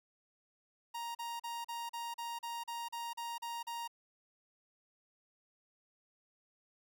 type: tone bursts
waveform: 45% pulse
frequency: 936 Hz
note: A#5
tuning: 7 cents sharp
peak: -39 dBFS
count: 12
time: 0.94-3.878 s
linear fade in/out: 10 ms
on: 210 ms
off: 38 ms
effects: none